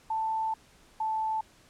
sine tone pair in turn, 884 / 876.9 Hz, A5 / A5, +8 / -6 cents, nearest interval unison, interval 14 cents, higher first, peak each -27 dBFS, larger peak neither, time 0.1-0.54 / 1-1.41 s, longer first, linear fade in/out 5 ms, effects pink hiss -59 dBFS RMS until 1.69 s + low-pass 10000 Hz 12 dB/octave

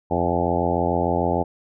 harmonic tone with a mistuned harmonic, 86.7 Hz, F2, 12 cents flat, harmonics 1 / 2 / 3 / 4 / 5 / 6 / 7 / 8 / 9 / 10, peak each -28 / -28 / -28 / -28 / -28 / -28 / -28 / -28 / -28 / -28 dBFS, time 0.1-1.44 s, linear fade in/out 20 ms, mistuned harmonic 10, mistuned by -21 cents, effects none

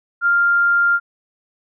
sine tone, 1396.9 Hz, F6, in tune, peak -12 dBFS, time 0.21-1 s, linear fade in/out 50 ms, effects none

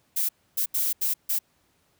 violet noise bursts at uneven times, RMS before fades -25 dBFS, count 5, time 0.16-0.29 / 0.57-0.66 / 0.74-0.93 / 1.01-1.14 / 1.29-1.39 s, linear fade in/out 10 ms, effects pink hiss -67 dBFS RMS until 1.99 s + high-pass 60 Hz 12 dB/octave

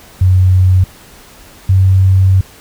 sine tone pair in turn, 92.5 / 94.77 Hz, F#2 / F#2, 0 / +42 cents, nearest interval unison, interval 42 cents, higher second, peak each -5 dBFS, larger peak neither, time 0.21-0.84 / 1.69-2.41 s, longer second, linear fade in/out 5 ms, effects pink hiss -39 dBFS RMS until 2.6 s

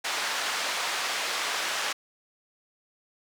pink band-pass noise, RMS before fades -30 dBFS, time 0.04-1.93 s, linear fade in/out 10 ms, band 900 to 6300 Hz, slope 12 dB/octave, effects none

